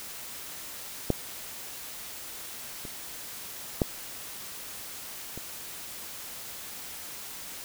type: clicks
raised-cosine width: 2 ms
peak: -9 / -26 / -9 / -25 dBFS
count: 4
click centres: 1.103 / 2.852 / 3.818 / 5.376 s
effects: white hiss -41 dBFS RMS until 7.64 s